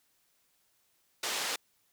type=band-pass noise; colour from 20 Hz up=white; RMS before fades=-34 dBFS; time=1.23-1.56 s; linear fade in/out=5 ms; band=350 to 6000 Hz; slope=12 dB/octave; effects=white hiss -72 dBFS RMS until 1.92 s